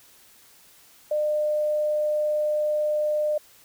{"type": "tone", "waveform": "sine", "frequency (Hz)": 603, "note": "D5", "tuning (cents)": 46, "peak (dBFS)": -21, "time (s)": [1.11, 3.38], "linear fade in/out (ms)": 5, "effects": ["white hiss -54 dBFS RMS until 3.64 s"]}